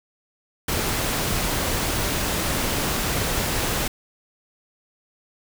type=noise; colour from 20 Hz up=pink; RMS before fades=-24 dBFS; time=0.68-3.88 s; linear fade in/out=5 ms; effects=none